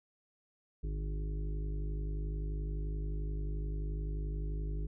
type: harmonic tone with a mistuned harmonic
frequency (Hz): 51.5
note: G#1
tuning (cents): -14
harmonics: 1 / 2 / 3 / 5 / 6 / 7 / 8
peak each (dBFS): -34 / -50 / -43 / -57 / -51 / -55 / -52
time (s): 0.83-4.87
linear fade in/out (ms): 10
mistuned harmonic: 3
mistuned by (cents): -27
effects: none